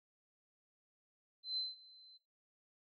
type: tone with ADSR envelope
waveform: sine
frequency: 4068 Hz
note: C8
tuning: 50 cents flat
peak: -35 dBFS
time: 1.43-2.18 s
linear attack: 140 ms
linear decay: 180 ms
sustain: -23 dB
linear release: 18 ms
effects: noise-tail reverb RT60 0.3 s tail -19 dB re dry